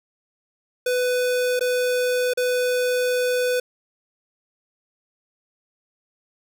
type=tone with dropouts; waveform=square; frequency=498.3 Hz; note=B4; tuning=15 cents sharp; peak=-20 dBFS; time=0.86-3.6 s; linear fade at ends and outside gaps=5 ms; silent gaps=1.594-1.608 / 2.336-2.373 s; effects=none